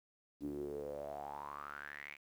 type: tone with band-pass filter sweep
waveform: sawtooth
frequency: 72.2 Hz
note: D2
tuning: 29 cents flat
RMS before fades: -45 dBFS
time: 0.4-2.18 s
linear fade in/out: 50 ms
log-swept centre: 280 to 2400 Hz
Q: 8.2
effects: 11-bit